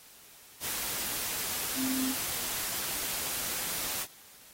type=tone in noise; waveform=sine; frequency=261.6 Hz; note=C4; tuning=in tune; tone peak=-30 dBFS; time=1.75-2.15 s; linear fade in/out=50 ms; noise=white; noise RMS=-34 dBFS; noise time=0.6-4.07 s; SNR=+1 dB; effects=white hiss -54 dBFS RMS until 4.53 s + AAC 48 kbps